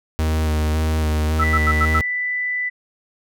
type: tone with vibrato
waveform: 45% pulse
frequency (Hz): 77.78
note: D#2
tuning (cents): 0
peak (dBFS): -17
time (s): 0.19-2.01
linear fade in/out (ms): 0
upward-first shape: square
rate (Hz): 1.8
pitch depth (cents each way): 18
type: tone bursts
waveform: sine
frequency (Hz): 1315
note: E6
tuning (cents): -5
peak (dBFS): -16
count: 5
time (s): 1.39-1.994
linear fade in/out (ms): 10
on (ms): 52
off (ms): 86
type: tone with pitch glide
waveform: sine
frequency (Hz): 1975.5 to 1988.1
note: B6 to B6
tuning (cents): 0 to +11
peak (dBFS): -20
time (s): 1.41-2.7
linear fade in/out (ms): 20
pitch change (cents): +11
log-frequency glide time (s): 1.67-2.32
effects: none